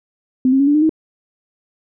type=tone with pitch steps; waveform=sine; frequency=256.9 / 267.8 / 279.2 / 291 / 303.4 / 316.3 Hz; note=C4 / C4 / C#4 / D4 / D#4 / D#4; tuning=-32 / +40 / +13 / -16 / -44 / +29 cents; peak=-10 dBFS; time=0.45-0.894 s; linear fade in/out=2 ms; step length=74 ms; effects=none